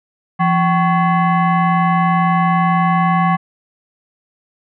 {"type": "tone with frequency modulation", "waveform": "sine", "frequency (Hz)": 171.9, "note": "F3", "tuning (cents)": -27, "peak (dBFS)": -11, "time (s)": [0.39, 3.37], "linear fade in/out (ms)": 20, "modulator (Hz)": 938, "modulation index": 1.2, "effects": []}